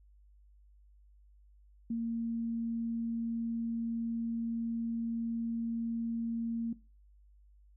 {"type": "tone", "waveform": "sine", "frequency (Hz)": 230.4, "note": "A#3", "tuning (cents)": -20, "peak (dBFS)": -31, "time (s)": [1.9, 6.73], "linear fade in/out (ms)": 5, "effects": ["noise-tail reverb RT60 0.3 s tail -18 dB re dry", "added 50 Hz sine -58 dBFS peak until 7.76 s"]}